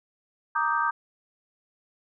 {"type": "chord", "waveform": "sine", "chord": "Eb major seventh", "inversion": "second", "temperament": "equal", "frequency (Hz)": [932.3, 1174.7, 1244.5, 1568], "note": ["Bb5", "D6", "Eb6", "G6"], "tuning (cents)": [0, 0, 0, 0], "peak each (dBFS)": -28, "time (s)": [0.55, 0.91], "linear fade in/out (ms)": 10, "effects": []}